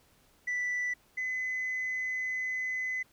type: tone pair in turn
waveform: sine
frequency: 1975.5 / 2025 Hz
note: B6 / B6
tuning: 0 / +43 cents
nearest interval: unison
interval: 43 cents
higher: second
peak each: -27 / -29 dBFS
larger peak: first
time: 0.47-0.94 / 1.17-3.03 s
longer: second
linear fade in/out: 10 ms
effects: tanh soft clip ceiling -28 dBFS + pink hiss -65 dBFS RMS until 3.12 s